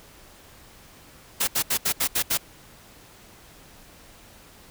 white noise bursts, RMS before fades -23 dBFS, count 7, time 1.4-2.376 s, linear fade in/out 10 ms, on 76 ms, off 74 ms, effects pink hiss -50 dBFS RMS until 4.7 s

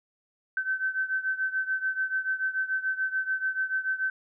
sine beating tone pair, 1534 / 1540.9 Hz, G6 / G6, -38 / -30 cents, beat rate 6.9 Hz, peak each -28 / -31 dBFS, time 0.57-4.1 s, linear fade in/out 2 ms, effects none

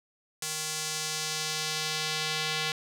square tone with band-pass filter sweep, 155.56 Hz, D#3, in tune, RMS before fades -32 dBFS, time 0.42-2.72 s, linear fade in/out 2 ms, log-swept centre 7500 to 3500 Hz, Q 1.2, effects 8-bit

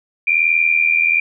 sine tone pair together, 2349 / 2430 Hz, D7 / D#7, 0 / -42 cents, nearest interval minor second, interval 58 cents, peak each -15 dBFS, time 0.27-1.2 s, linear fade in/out 5 ms, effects none

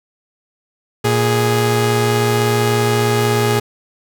sawtooth tone pair together, 116.43 / 415.3 Hz, A#2 / G#4, -2 / 0 cents, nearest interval octave + minor seventh, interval 2202 cents, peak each -12 dBFS, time 1.04-3.6 s, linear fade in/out 10 ms, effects none

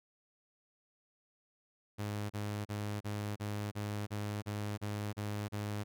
sawtooth tone bursts, 103.9 Hz, G#2, 1 cent sharp, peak -32 dBFS, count 11, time 1.98-5.84 s, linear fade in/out 20 ms, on 320 ms, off 34 ms, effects none

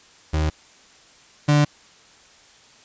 35% pulse tone pair in turn, 77.6 / 147.3 Hz, D#2 / D3, -4 / +6 cents, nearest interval major seventh, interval 1110 cents, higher second, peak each -17 / -12 dBFS, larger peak second, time 0.33-0.5 / 1.48-1.65 s, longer neither, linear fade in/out 10 ms, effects white hiss -51 dBFS RMS until 2.84 s + resampled to 16000 Hz

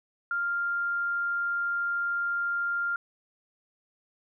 sine tone, 1396.9 Hz, F6, in tune, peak -26 dBFS, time 0.31-2.96 s, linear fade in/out 2 ms, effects none

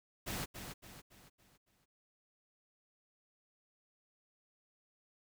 pink noise with echo, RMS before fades -40 dBFS, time 0.26-0.46 s, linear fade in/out 20 ms, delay 280 ms, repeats 5, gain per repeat -7 dB, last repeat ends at 1.86 s, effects none

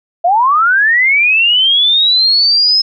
sine linear sweep, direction up, 659.3 to 5180 Hz, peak -7 dBFS, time 0.24-2.82 s, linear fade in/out 10 ms, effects none

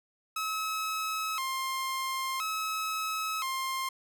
sawtooth tone with vibrato, 1167 Hz, D6, 11 cents flat, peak -27 dBFS, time 0.36-3.89 s, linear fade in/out 5 ms, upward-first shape square, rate 0.49 Hz, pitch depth 170 cents each way, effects none

